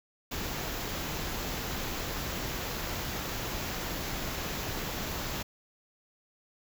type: band-stop noise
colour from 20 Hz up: pink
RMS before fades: -35 dBFS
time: 0.31-5.43 s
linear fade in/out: 10 ms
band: 7600 to 11000 Hz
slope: 96 dB/octave
effects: none